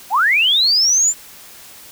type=linear sweep; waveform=sine; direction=up; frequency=685 to 7330 Hz; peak=-11 dBFS; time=0.1-1.14 s; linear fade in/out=50 ms; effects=white hiss -40 dBFS RMS until 1.91 s